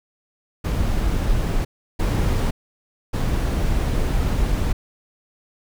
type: noise bursts at uneven times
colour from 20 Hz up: brown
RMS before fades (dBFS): -20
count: 3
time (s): 0.64-1.65 / 1.99-2.51 / 3.13-4.73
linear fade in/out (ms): 10
effects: none